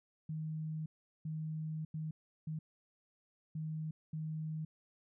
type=tone bursts at uneven times; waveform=sine; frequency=156.7 Hz; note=D#3; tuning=13 cents sharp; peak=-37 dBFS; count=6; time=0.29-0.86 / 1.25-1.85 / 1.94-2.11 / 2.47-2.59 / 3.55-3.91 / 4.13-4.65 s; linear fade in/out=5 ms; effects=none